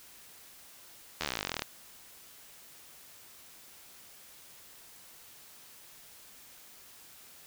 slowing click train, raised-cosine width 0.2 ms, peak -14 dBFS, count 23, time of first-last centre 1.21-1.621 s, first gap 12 ms, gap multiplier 1.04, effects white hiss -54 dBFS RMS until 7.46 s

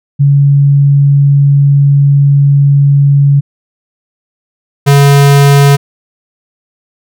sine / square tone pair in turn, 141.1 / 141.1 Hz, C#3 / C#3, +31 / +31 cents, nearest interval unison, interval 0 cents, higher neither, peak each -3 dBFS, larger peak neither, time 0.19-3.41 / 4.86-5.77 s, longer first, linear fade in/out 20 ms, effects none

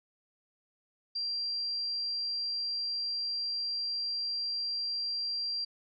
sine tone, 4737 Hz, D8, 14 cents sharp, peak -31 dBFS, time 1.15-5.65 s, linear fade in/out 10 ms, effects none

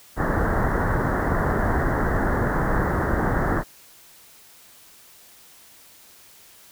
pink low-pass noise, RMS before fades -22 dBFS, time 0.16-3.64 s, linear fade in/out 50 ms, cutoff 1900 Hz, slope 96 dB/octave, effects white hiss -50 dBFS RMS until 6.71 s

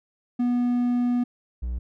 triangle tone pair in turn, 244 / 60.68 Hz, B3 / B1, -21 / -30 cents, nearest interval 2 octaves, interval 2409 cents, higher first, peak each -18 / -24 dBFS, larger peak first, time 0.39-1.24 / 1.62-1.79 s, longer first, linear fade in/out 10 ms, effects none

